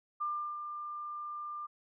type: tone with ADSR envelope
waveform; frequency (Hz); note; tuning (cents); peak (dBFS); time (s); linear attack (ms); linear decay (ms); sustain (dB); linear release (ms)
sine; 1195; D6; +30; -31; 0.2-1.67; 17; 350; -7; 16
effects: none